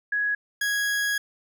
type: tone pair in turn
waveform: sine / 40% pulse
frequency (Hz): 1670 / 1658.5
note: G#6 / G#6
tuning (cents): +9 / -3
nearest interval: unison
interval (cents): 12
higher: first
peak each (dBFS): -22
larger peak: neither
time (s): 0.12-0.35 / 0.61-1.18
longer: second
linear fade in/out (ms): 5
effects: none